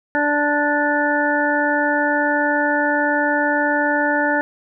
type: harmonic tone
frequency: 293.1 Hz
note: D4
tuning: 3 cents flat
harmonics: 1 / 2 / 3 / 5 / 6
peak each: -22 / -22 / -22 / -22 / -22 dBFS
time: 0.15-4.41 s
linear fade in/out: 0 ms
effects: none